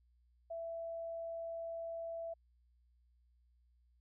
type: tone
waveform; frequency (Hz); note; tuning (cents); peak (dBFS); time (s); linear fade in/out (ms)
sine; 665; E5; +15; -40; 0.5-2.34; 10
effects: added 60 Hz sine -68 dBFS peak until 4 s